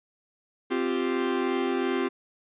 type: chord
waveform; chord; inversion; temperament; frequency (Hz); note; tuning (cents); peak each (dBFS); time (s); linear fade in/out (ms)
45% pulse; C suspended fourth; none; equal; 261.6 / 349.2 / 392; C4 / F4 / G4; 0 / 0 / 0; -29; 0.7-2.09; 20
effects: resampled to 8000 Hz